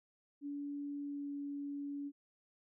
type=tone with pitch glide; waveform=sine; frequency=286.3 to 284.5 Hz; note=D4 to C#4; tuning=-44 to +45 cents; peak=-39 dBFS; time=0.41-2.12 s; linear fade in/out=50 ms; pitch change=-11 cents; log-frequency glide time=1.01-1.32 s; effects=none